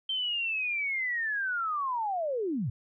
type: linear sweep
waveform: sine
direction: down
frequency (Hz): 3136 to 98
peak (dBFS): -28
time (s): 0.09-2.7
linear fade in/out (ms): 5
effects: none